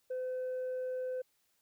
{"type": "tone", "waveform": "sine", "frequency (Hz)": 510, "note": "C5", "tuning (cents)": -44, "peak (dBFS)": -32, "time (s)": [0.1, 1.22], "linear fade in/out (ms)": 10, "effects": ["tanh soft clip ceiling -33 dBFS", "white hiss -75 dBFS RMS until 1.61 s"]}